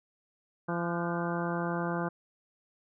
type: harmonic tone with a mistuned harmonic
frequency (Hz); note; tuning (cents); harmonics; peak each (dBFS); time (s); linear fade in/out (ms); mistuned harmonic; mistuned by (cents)
171.3; F3; -33; 1 / 2 / 3 / 4 / 5 / 6 / 7 / 8 / 9; -33 / -36 / -38 / -39 / -40 / -41 / -41 / -42 / -43; 0.68-2.09; 10; 8; +68
effects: none